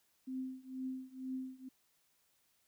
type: tone with tremolo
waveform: sine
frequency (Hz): 260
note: C4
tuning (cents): -11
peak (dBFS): -36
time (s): 0.27-1.69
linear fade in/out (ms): 10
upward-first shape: triangle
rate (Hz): 2.1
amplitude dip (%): 95
effects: white hiss -75 dBFS RMS until 2.67 s